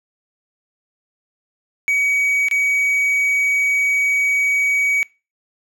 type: tone with dropouts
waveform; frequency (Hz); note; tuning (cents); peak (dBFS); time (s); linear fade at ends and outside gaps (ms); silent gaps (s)
triangle; 2263; C#7; +35; -13; 1.88-5.03; 0; 2.485-2.512
effects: noise-tail reverb RT60 0.3 s tail -23 dB re dry